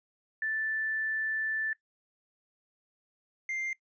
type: tone pair in turn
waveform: sine / triangle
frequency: 1760 / 2098 Hz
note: A6 / C7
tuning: 0 / +4 cents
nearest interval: minor third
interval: 304 cents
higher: second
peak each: -29 / -30 dBFS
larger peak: first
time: 0.42-1.73 / 3.49-3.73 s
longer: first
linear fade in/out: 2 ms
effects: noise-tail reverb RT60 0.1 s tail -19 dB re dry + resampled to 16000 Hz